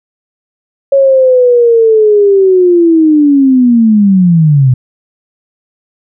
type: linear sweep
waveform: sine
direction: down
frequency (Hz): 554.4 to 123.47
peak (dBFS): -3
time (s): 0.92-4.74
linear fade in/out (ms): 5
effects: none